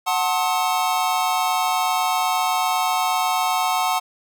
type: chord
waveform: square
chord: F# diminished seventh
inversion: none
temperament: just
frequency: 740 / 888 / 1065.6 / 1278.7 Hz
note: F#5 / A5 / C6 / Eb6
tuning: 0 / +16 / +31 / +47 cents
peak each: -23 / -25 / -26 / -28 dBFS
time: 0.06-4 s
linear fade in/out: 20 ms
effects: none